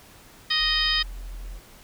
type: harmonic tone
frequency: 622.3 Hz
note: D#5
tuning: in tune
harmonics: 2 / 3 / 4 / 5 / 6 / 7 / 8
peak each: -33 / -27 / -34 / -26 / -27 / -35 / -26 dBFS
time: 0.5-1.03 s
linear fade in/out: 10 ms
type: tone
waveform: sine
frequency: 42.29 Hz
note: E1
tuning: 45 cents sharp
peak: -33 dBFS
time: 0.58-1.61 s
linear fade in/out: 50 ms
effects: pink hiss -50 dBFS RMS until 1.83 s